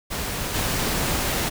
pink noise with level steps, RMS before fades -28 / -24 dBFS, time 0.1-1.5 s, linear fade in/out 20 ms, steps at 0.54 s, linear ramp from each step 5 ms, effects none

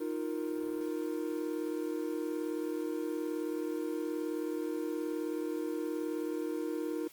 triangle chord, Eb suspended second, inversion none, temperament just, 311.1 / 350 / 466.7 Hz, Eb4 / F4 / Bb4, 0 / +4 / +2 cents, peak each -34 / -36 / -37 dBFS, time 0-7.08 s, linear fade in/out 10 ms, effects white hiss -57 dBFS RMS until 7.12 s + Opus 32 kbps

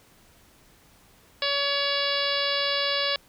harmonic tone, 565 Hz, C#5, 33 cents sharp, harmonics 1 / 2 / 3 / 4 / 5 / 6 / 7 / 8 / 9, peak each -30 / -33 / -32 / -34 / -32 / -31 / -31 / -33 / -34 dBFS, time 1.42-3.16 s, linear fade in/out 2 ms, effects pink hiss -57 dBFS RMS until 3.28 s

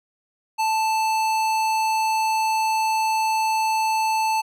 sine tone with hard clipping, 880 Hz, A5, in tune, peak -21 dBFS, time 0.58-4.42 s, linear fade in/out 20 ms, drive 18 dB, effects none

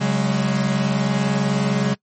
45% pulse chord, C# suspended fourth, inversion none, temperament equal with one note detuned, 138.59 / 187.91 / 207.7 Hz, C#3 / F#3 / G#3, 0 / +27 / 0 cents, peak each -22 dBFS, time 0-1.95 s, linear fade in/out 20 ms, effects noise-tail reverb RT60 0.1 s tail -23 dB re dry + MP3 32 kbps

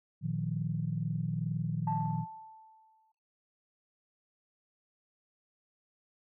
sine chord, Bb suspended fourth, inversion none, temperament equal with one note detuned, 116.54 / 155.56 / 177.77 Hz, Bb2 / Eb3 / F3, 0 / 0 / +31 cents, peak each -36 / -33 / -36 dBFS, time 0.21-2.26 s, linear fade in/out 50 ms
sine tone with exponential decay, 880 Hz, A5, in tune, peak -29 dBFS, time 1.87-3.12 s, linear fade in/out 5 ms, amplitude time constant 270 ms
effects noise-tail reverb RT60 0.6 s tail -26 dB re dry + tanh soft clip ceiling -19 dBFS

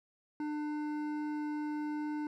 sine tone with hard clipping, 299.8 Hz, D4, 36 cents sharp, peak -36 dBFS, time 0.4-2.27 s, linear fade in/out 2 ms, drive 11 dB, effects none

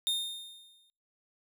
45% pulse tone with exponential decay, 3656 Hz, A#7, 34 cents flat, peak -26 dBFS, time 0.07-0.9 s, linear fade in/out 0 ms, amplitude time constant 180 ms, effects noise-tail reverb RT60 0.6 s tail -25 dB re dry

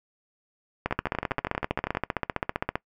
two click trains, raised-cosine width 0.5 ms, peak -13 / -10 dBFS, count 14 / 30, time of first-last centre 0.91-1.95 / 0.86-2.755 s, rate 12.5 / 15.3 Hz, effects noise-tail reverb RT60 0.1 s tail -23 dB re dry

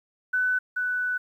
sine tone pair in turn, 1500 / 1490.5 Hz, F#6 / F#6, +23 / +12 cents, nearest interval unison, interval 11 cents, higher first, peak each -21 / -24 dBFS, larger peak first, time 0.33-0.59 / 0.76-1.18 s, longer second, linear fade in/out 10 ms, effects 10-bit

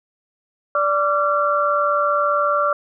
sine tone cluster, 584 / 1164 / 1369 Hz, D5 / D6 / F6, -10 / -16 / -35 cents, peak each -20 dBFS, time 0.75-2.73 s, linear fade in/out 2 ms, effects none

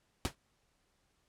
pink noise with exponential decay, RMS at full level -30 dBFS, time 0.25-0.35 s, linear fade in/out 0 ms, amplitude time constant 20 ms, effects pink hiss -75 dBFS RMS until 1.28 s + low-pass 10000 Hz 12 dB/octave

